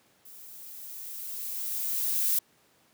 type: noise with level ramp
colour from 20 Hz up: violet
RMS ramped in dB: -49 to -25 dBFS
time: 0.25-2.39 s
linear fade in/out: 5 ms
effects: pink hiss -64 dBFS RMS until 2.93 s + high-pass 150 Hz 12 dB/octave